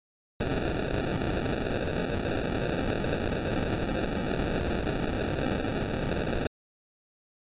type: noise with sample-and-hold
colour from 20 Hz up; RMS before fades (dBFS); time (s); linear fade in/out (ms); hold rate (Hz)
white; -29; 0.4-6.47; 5; 1050
effects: resampled to 8000 Hz